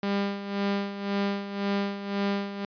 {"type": "tone with tremolo", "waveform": "sawtooth", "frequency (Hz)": 200, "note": "G3", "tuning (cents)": 35, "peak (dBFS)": -20, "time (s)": [0.03, 2.65], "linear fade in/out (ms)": 2, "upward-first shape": "sine", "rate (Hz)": 1.9, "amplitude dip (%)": 70, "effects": ["resampled to 11025 Hz"]}